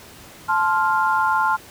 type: chord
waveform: sine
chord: F major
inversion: first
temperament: just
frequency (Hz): 873.1 / 1047.7 / 1396.9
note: A5 / C6 / F6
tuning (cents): -14 / +2 / 0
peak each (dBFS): -20 / -21 / -21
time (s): 0.48-1.57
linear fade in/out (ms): 20
effects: pink hiss -43 dBFS RMS until 1.7 s + high-pass 60 Hz 12 dB/octave